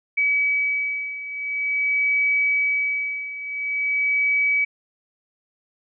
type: beating tone pair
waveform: sine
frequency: 2280 / 2280.47 Hz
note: C#7 / C#7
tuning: +48 / +49 cents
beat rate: 0.47 Hz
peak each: -25 / -21 dBFS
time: 0.17-4.65 s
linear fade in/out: 10 ms
effects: none